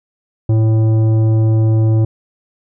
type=tone with tanh clipping; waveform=triangle; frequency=110.6 Hz; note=A2; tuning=9 cents sharp; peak=-11 dBFS; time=0.49-2.05 s; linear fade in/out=5 ms; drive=15 dB; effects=none